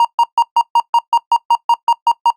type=tone bursts; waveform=triangle; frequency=939 Hz; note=A#5; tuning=12 cents sharp; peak=-5 dBFS; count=13; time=0-2.304 s; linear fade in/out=2 ms; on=48 ms; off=140 ms; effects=noise-tail reverb RT60 0.1 s tail -20 dB re dry + Opus 48 kbps